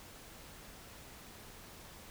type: silence
effects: pink hiss -53 dBFS RMS until 2.1 s